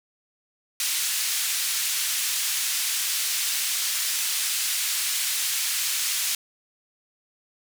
white band-pass noise, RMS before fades -26 dBFS, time 0.8-6.35 s, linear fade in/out 2 ms, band 2100 to 11000 Hz, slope 12 dB/octave, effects none

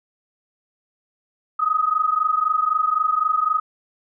sine tone pair together, 1244.5 / 1268.4 Hz, D#6 / D#6, 0 / +33 cents, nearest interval unison, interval 33 cents, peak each -20 dBFS, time 1.59-3.6 s, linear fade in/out 10 ms, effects none

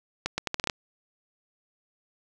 accelerating click train, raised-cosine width 0.2 ms, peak -10 dBFS, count 8, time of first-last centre 0.26-0.698 s, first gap 120 ms, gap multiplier 0.77, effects none

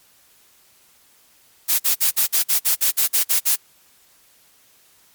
blue noise bursts, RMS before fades -17 dBFS, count 12, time 1.68-3.561 s, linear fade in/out 20 ms, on 110 ms, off 51 ms, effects white hiss -55 dBFS RMS until 5.14 s + MP3 96 kbps

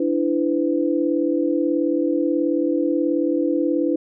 sine tone cluster, 294.3 / 332.8 / 504 Hz, D4 / E4 / B4, +4 / +17 / +35 cents, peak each -21 / -21 / -24 dBFS, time 0-3.96 s, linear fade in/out 5 ms, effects none

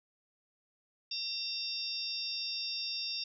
harmonic tone with a mistuned harmonic, 913 Hz, A#5, 36 cents flat, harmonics 3 / 4 / 5 / 6, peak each -44 / -41 / -40 / -38 dBFS, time 1.11-3.24 s, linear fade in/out 5 ms, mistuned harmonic 5, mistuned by +80 cents, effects none

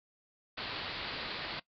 white low-pass noise, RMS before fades -40 dBFS, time 0.57-1.6 s, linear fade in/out 10 ms, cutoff 4700 Hz, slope 96 dB/octave, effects noise-tail reverb RT60 0.1 s tail -19 dB re dry

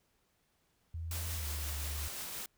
sine tone with pitch glide, 82.41 to 73.84 Hz, E2 to D2, 0 to +10 cents, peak -37 dBFS, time 0.94-2.08 s, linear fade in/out 5 ms, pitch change -190 cents, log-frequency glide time 1.36-1.45 s
white noise with tremolo, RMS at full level -41 dBFS, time 1.11-2.46 s, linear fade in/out 2 ms, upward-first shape triangle, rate 5.7 Hz, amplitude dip 25%
effects pink hiss -75 dBFS RMS until 2.57 s

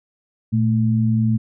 sine tone pair together, 115.54 / 220 Hz, A#2 / A3, -15 / 0 cents, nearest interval major seventh, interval 1115 cents, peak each -17 / -18 dBFS, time 0.52-1.38 s, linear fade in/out 20 ms, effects none

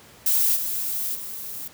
violet noise with level steps, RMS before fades -20 / -27 / -34 dBFS, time 0.26-1.68 s, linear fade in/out 5 ms, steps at 0.55 / 1.14 s, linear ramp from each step 20 ms, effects pink hiss -49 dBFS RMS until 1.73 s + high-pass 80 Hz 12 dB/octave

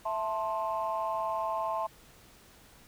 sine chord, A minor, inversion second, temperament just, 660 / 880 / 1056 Hz, E5 / A5 / C6, +2 / 0 / +16 cents, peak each -33 dBFS, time 0.05-1.87 s, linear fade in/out 10 ms, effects tanh soft clip ceiling -22 dBFS + pink hiss -57 dBFS RMS until 2.87 s

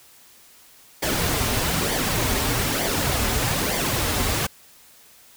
pink noise with flanger, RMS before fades -23 dBFS, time 1.02-4.47 s, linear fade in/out 10 ms, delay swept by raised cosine 0.74 to 6.24 ms, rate 1.1 Hz, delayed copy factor -0.6, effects white hiss -51 dBFS RMS until 5.36 s

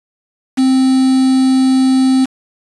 triangle tone with quantisation, 261.9 Hz, C4, 2 cents sharp, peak -6 dBFS, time 0.57-2.26 s, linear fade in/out 20 ms, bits 4, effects resampled to 24000 Hz

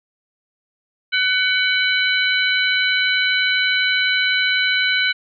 harmonic tone with a mistuned harmonic, 752 Hz, F#5, 28 cents sharp, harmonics 2 / 3 / 4 / 5, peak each -19 / -21 / -22 / -23 dBFS, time 1.12-5.13 s, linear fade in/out 20 ms, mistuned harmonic 5, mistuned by +100 cents, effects none

